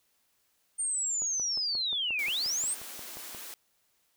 sine linear two-way sweep, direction down then up, 8870 to 2093 to 8870 Hz, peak -28 dBFS, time 0.78-2.75 s, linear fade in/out 20 ms, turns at 2.25 s
click train, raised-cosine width 1 ms, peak -32 dBFS, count 13, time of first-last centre 1.22-3.348 s, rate 5.64 Hz
white high-pass noise, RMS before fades -43 dBFS, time 2.19-3.54 s, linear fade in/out 0 ms, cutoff 210 Hz, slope 48 dB/octave
effects white hiss -72 dBFS RMS until 4.16 s

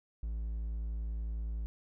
triangle tone, 55.4 Hz, A1, 13 cents sharp, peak -32 dBFS, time 0.23-1.66 s, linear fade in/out 0 ms, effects none

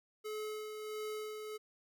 square tone with tremolo, 428.5 Hz, A4, 46 cents flat, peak -39 dBFS, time 0.24-1.58 s, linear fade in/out 20 ms, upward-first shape sine, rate 1.5 Hz, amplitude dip 40%, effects none

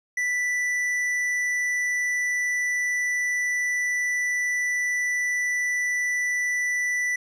sine tone with tanh clipping, 1975.5 Hz, B6, in tune, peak -24 dBFS, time 0.17-7.16 s, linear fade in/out 5 ms, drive 9 dB, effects none

